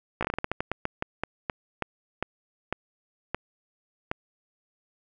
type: slowing click train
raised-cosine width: 0.5 ms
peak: -12 dBFS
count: 20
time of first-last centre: 0.21-4.115 s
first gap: 16 ms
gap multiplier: 1.24
effects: none